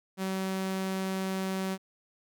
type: tone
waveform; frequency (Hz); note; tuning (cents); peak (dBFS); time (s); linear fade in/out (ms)
sawtooth; 190.2; F#3; +48; -26; 0.17-1.78; 50
effects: none